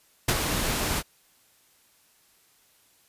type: noise with ADSR envelope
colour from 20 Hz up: pink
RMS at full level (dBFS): -21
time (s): 0.28-1.03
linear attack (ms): 8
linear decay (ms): 52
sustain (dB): -6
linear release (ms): 45
effects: white hiss -62 dBFS RMS until 3.08 s + resampled to 32000 Hz